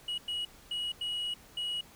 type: tone bursts at uneven times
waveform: sine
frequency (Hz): 2909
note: F#7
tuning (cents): -30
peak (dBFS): -29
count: 5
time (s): 0.08-0.18 / 0.28-0.45 / 0.71-0.92 / 1.01-1.34 / 1.57-1.81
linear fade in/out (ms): 5
effects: tanh soft clip ceiling -31 dBFS + pink hiss -56 dBFS RMS until 1.95 s